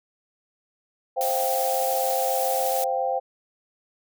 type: chord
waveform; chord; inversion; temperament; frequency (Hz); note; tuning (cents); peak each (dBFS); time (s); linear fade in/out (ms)
sine; C suspended fourth; none; just; 523.3 / 697.7 / 784.9; C5 / F5 / G5; 0 / -2 / +2; -26 / -28 / -26; 1.16-3.2; 20
type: noise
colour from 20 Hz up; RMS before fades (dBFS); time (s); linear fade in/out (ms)
blue; -30; 1.21-2.84; 0
effects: none